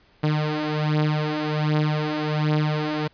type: beating tone pair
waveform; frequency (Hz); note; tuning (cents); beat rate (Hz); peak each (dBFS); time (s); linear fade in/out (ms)
sawtooth; 151.4 / 152.7; D#3 / D#3; -47 / -32; 1.3; -21 / -19; 0.23-3.08; 10
effects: pink hiss -58 dBFS RMS until 3.13 s + resampled to 11025 Hz